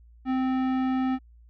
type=tone with tanh clipping; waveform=sine; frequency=260 Hz; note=C4; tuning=11 cents flat; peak=-25 dBFS; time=0.25-1.19 s; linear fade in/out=50 ms; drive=16 dB; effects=added 58 Hz sine -50 dBFS peak until 1.49 s